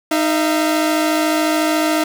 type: tone pair together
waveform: sawtooth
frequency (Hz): 311.1 / 676.2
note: D#4 / E5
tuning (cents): 0 / +44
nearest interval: octave + minor second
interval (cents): 1344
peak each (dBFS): -12 / -16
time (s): 0.11-2.04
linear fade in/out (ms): 5
effects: none